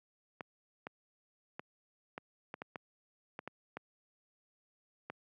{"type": "clicks", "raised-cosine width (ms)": 0.5, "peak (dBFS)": -26, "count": 11, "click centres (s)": [0.408, 0.869, 1.595, 2.179, 2.541, 2.619, 2.758, 3.391, 3.476, 3.77, 5.1], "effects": ["high-pass 150 Hz 12 dB/octave"]}